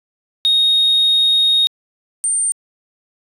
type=tone pair in turn; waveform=sine; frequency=3729 / 8869 Hz; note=A#7 / C#9; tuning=0 / 0 cents; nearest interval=octave + minor third; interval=1500 cents; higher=second; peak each=-9 / -14 dBFS; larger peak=first; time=0.45-1.67 / 2.24-2.52 s; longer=first; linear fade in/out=0 ms; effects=tanh soft clip ceiling -8 dBFS